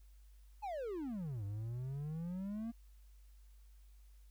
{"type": "exponential two-way sweep", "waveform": "triangle", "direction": "down then up", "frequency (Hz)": [880, 98, 235.9], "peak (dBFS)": -37, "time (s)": [0.62, 2.72], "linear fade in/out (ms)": 20, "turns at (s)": 1.44, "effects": ["added 50 Hz sine -57 dBFS peak until 4.3 s", "white hiss -75 dBFS RMS until 4.3 s"]}